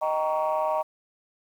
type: chord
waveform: sine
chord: Eb dominant seventh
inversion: none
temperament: just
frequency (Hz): 622.3 / 777.8 / 933.4 / 1120.1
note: Eb5 / G5 / Bb5 / Db6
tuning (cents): 0 / -14 / +2 / +18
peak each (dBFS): -25 / -30 / -27 / -31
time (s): 0.01-0.83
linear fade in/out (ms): 20
effects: tanh soft clip ceiling -16 dBFS + 9-bit